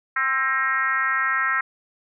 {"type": "tone with frequency modulation", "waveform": "sine", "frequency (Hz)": 1600, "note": "G6", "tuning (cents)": 35, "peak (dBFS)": -19, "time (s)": [0.16, 1.61], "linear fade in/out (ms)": 5, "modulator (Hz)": 273, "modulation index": 1.6, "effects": []}